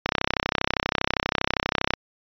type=click train; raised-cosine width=0.3 ms; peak=-4 dBFS; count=62; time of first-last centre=0.06-1.937 s; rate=32.5 Hz; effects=resampled to 11025 Hz